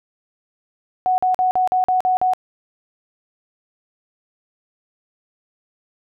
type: tone bursts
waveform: sine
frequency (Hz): 740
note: F#5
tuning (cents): 0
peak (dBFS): -14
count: 8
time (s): 1.06-2.335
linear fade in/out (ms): 0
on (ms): 120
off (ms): 45
effects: none